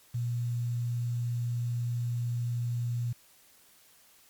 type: tone with quantisation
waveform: sine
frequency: 120 Hz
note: B2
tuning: 49 cents flat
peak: -28 dBFS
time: 0.14-3.13 s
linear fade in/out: 10 ms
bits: 9
effects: white hiss -60 dBFS RMS until 4.29 s + MP3 96 kbps